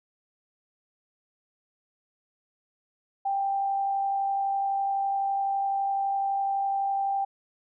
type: tone with amplitude modulation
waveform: sine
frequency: 788 Hz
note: G5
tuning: 9 cents sharp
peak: -23 dBFS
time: 3.25-7.25 s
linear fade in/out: 10 ms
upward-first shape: sine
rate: 51.9 Hz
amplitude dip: 25%
effects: none